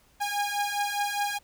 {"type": "beating tone pair", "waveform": "sawtooth", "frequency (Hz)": [815, 819.9], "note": ["G#5", "G#5"], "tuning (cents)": [-33, -22], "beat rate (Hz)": 4.9, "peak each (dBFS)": -26, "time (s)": [0.2, 1.39], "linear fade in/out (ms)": 20, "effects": ["pink hiss -62 dBFS RMS until 1.43 s"]}